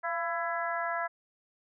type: harmonic tone with a mistuned harmonic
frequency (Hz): 333.7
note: E4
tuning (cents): +21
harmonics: 2 / 3 / 4 / 5 / 6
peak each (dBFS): -34 / -36 / -36 / -36 / -42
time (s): 0.03-1.08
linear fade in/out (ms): 20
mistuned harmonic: 2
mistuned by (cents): +40
effects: none